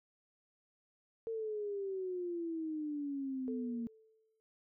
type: exponential sweep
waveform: sine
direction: down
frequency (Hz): 456 to 230.9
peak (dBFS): -36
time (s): 1.27-3.87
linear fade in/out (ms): 0
type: tone with exponential decay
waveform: sine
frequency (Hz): 440.6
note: A4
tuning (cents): +2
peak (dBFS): -39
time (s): 3.48-4.4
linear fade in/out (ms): 0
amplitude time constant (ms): 200
effects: none